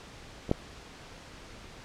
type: clicks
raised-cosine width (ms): 2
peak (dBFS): -23 / -10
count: 2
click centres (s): 0.493 / 0.514
effects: pink hiss -48 dBFS RMS until 1.84 s + low-pass 6000 Hz 12 dB/octave